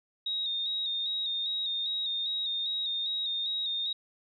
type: tone with vibrato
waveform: sine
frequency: 3729 Hz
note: A#7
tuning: in tune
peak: -29 dBFS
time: 0.26-3.93 s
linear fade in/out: 5 ms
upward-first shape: square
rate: 2.5 Hz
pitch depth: 34 cents each way
effects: none

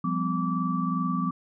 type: tone cluster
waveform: sine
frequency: 175.4 / 198 / 254.7 / 1159 Hz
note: F3 / G3 / C4 / D6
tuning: +8 / +18 / -46 / -23 cents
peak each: -28 / -32 / -30 / -30 dBFS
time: 0.04-1.31 s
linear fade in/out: 5 ms
effects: none

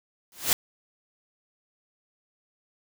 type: noise with exponential growth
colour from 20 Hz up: white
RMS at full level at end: -18 dBFS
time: 0.32-0.53 s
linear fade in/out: 1 ms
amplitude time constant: 45 ms
effects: none

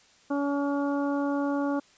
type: harmonic tone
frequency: 283.4 Hz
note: C#4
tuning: 38 cents sharp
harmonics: 1 / 2 / 3 / 4 / 5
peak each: -26 / -32 / -36 / -38 / -40 dBFS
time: 0.3-1.8 s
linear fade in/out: 10 ms
effects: white hiss -59 dBFS RMS until 1.97 s + resampled to 16000 Hz

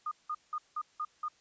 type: tone bursts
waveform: sine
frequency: 1225 Hz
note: D#6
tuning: 27 cents flat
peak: -32 dBFS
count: 6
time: 0.06-1.284 s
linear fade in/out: 5 ms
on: 54 ms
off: 180 ms
effects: white hiss -66 dBFS RMS until 1.4 s + resampled to 16000 Hz

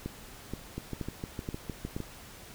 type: two click trains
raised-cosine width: 3 ms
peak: -22 / -21 dBFS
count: 9 / 5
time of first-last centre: 0.78-2.003 / 0.06-1.965 s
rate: 6.54 / 2.1 Hz
effects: pink hiss -49 dBFS RMS until 2.54 s

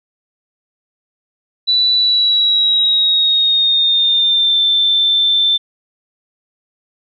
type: tone with pitch glide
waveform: sine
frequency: 3963 to 3551 Hz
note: B7 to A7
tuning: +5 to +15 cents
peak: -10 dBFS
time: 1.67-5.58 s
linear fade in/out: 20 ms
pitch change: -190 cents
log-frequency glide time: 1.96-4.61 s
effects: none

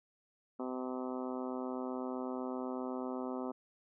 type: harmonic tone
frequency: 127.9 Hz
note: C3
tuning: 39 cents flat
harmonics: 2 / 3 / 4 / 5 / 6 / 7 / 8 / 9 / 10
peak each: -39 / -43 / -45 / -47 / -49 / -50 / -51 / -52 / -53 dBFS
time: 0.59-3.52 s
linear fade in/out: 10 ms
effects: none

